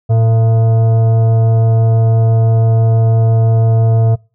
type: tone with frequency modulation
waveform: sine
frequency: 113.5 Hz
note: A#2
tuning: 46 cents flat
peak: -6 dBFS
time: 0.09-4.16 s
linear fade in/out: 20 ms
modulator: 565 Hz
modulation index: 0.36
effects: noise-tail reverb RT60 0.3 s tail -24 dB re dry + tanh soft clip ceiling -4 dBFS